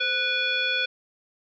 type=tone with frequency modulation; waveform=sine; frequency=2442 Hz; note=D#7; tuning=33 cents flat; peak=-22 dBFS; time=0-0.86 s; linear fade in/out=10 ms; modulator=961 Hz; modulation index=1.4; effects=none